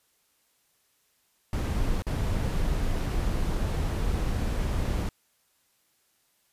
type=noise with dropouts; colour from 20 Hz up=brown; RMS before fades=-27 dBFS; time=1.53-5.09 s; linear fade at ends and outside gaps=1 ms; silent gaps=2.021-2.067 s; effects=white hiss -69 dBFS RMS until 6.52 s + resampled to 32000 Hz